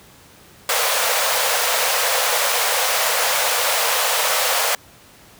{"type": "high-pass noise", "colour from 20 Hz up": "pink", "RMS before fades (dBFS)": -19, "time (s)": [0.69, 4.75], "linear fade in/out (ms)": 2, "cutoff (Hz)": 470, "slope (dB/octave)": 96, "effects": ["pink hiss -47 dBFS RMS until 5.39 s", "high-pass 60 Hz 12 dB/octave"]}